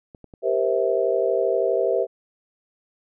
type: clicks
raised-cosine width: 2 ms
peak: -29 dBFS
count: 3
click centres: 0.148 / 0.243 / 0.338 s
type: chord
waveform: sine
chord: C dominant seventh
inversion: second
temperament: just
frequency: 392.4 / 470.9 / 523.3 / 654.1 Hz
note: G4 / Bb4 / C5 / E5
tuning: +2 / +18 / 0 / -14 cents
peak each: -24 dBFS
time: 0.42-2.07 s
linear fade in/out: 50 ms
effects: none